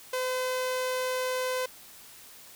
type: tone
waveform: sawtooth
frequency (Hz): 510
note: C5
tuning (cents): -44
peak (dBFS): -24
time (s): 0.13-1.66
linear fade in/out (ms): 5
effects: white hiss -50 dBFS RMS until 2.55 s